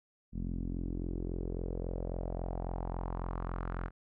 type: tone with low-pass filter sweep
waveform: sawtooth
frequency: 43.65 Hz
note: F1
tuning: in tune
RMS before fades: -37 dBFS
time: 0.32-3.91 s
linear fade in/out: 50 ms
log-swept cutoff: 220 to 1500 Hz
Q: 2.8
effects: none